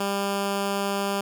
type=tone; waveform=10% pulse; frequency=199 Hz; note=G3; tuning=26 cents sharp; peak=-16 dBFS; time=0-1.21 s; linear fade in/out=5 ms; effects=none